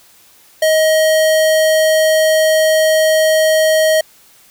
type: tone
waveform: square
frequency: 630 Hz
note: D#5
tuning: 21 cents sharp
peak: -10 dBFS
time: 0.62-4.01 s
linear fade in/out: 5 ms
effects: white hiss -47 dBFS RMS until 4.5 s